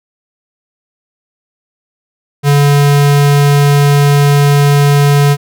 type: tone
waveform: square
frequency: 143.3 Hz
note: D3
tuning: 42 cents flat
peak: -6 dBFS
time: 2.43-5.37 s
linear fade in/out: 50 ms
effects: none